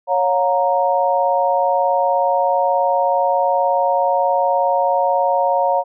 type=chord; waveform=sine; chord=Bb minor; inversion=first; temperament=equal with one note detuned; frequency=554.4 / 715.6 / 932.3 Hz; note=Db5 / F5 / Bb5; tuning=0 / +42 / 0 cents; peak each=-18 dBFS; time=0.07-5.84 s; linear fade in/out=50 ms; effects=none